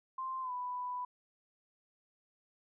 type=tone with pitch glide; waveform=sine; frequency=1046.5 to 991.8 Hz; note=C6 to B5; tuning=0 to +7 cents; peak=-36 dBFS; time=0.18-1.05 s; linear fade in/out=5 ms; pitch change=-93 cents; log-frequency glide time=0.41-0.52 s; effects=none